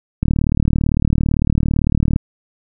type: click train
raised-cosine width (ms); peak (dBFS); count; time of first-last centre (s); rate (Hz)
5; -3; 74; 0.23-2.161; 37.8
effects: none